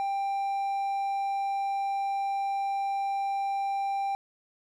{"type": "tone", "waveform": "triangle", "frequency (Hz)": 790, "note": "G5", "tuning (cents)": 13, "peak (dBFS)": -25, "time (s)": [0, 4.15], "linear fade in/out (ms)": 0, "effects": []}